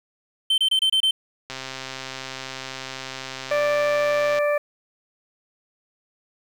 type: tone bursts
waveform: triangle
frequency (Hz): 3097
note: G7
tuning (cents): -22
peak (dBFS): -15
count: 6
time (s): 0.5-1.11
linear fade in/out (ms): 5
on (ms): 80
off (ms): 26
type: click train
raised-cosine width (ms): 0.2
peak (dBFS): -15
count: 382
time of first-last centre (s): 1.5-4.386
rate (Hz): 132
type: harmonic tone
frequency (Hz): 587.3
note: D5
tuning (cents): 0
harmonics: 1 / 2 / 3 / 4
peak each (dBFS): -19 / -29 / -30 / -32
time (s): 3.51-4.58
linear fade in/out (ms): 5
effects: 8-bit